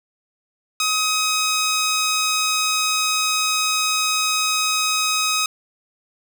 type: tone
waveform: 10% pulse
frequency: 1264 Hz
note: D#6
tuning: 27 cents sharp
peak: -10 dBFS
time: 0.8-5.46 s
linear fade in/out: 2 ms
effects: none